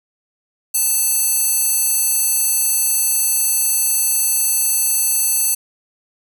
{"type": "tone with high-pass filter", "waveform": "square", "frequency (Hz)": 888, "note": "A5", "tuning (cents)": 16, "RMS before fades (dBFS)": -17, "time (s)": [0.74, 5.55], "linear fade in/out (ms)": 10, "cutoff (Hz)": 9000, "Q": 1.6, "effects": []}